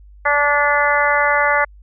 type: harmonic tone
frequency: 290 Hz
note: D4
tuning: 22 cents flat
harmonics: 2 / 3 / 4 / 5 / 6 / 7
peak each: -20 / -20 / -20 / -20 / -20 / -20 dBFS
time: 0.25-1.65 s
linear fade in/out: 10 ms
effects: added 50 Hz sine -40 dBFS peak until 1.82 s